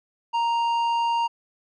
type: tone with tanh clipping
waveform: sine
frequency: 932.3 Hz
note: A#5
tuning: in tune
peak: -22 dBFS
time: 0.33-1.28 s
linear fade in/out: 20 ms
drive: 9 dB
effects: none